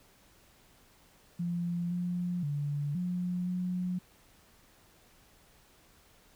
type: tone with pitch steps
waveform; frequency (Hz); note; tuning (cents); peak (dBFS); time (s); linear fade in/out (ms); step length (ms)
sine; 173 / 177 / 144.8 / 178.8 / 180.8; F3 / F3 / D3 / F3 / F#3; -16 / +23 / -24 / +41 / -40; -30; 1.39-3.99; 10; 520
effects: pink hiss -62 dBFS RMS until 6.35 s